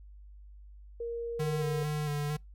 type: tone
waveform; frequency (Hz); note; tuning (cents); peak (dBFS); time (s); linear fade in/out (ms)
sine; 467.9; A#4; +6; -33; 1-1.83; 5
type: tone with vibrato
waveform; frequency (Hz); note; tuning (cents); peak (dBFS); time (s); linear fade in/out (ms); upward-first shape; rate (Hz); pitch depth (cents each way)
square; 148.5; D3; +20; -31; 1.39-2.37; 10; square; 2.2; 24
effects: noise-tail reverb RT60 0.2 s tail -26 dB re dry + added 50 Hz sine -48 dBFS peak until 2.54 s